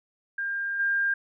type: tone with level steps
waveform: sine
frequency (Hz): 1602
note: G6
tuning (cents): +37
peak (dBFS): -27 / -22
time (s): 0.38-1.14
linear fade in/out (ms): 5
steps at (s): 0.79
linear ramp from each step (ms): 10
effects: none